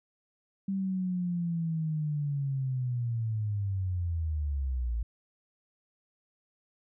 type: linear sweep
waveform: sine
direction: down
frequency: 196 to 54.8 Hz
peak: -28 dBFS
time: 0.68-5.03 s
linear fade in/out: 5 ms
effects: none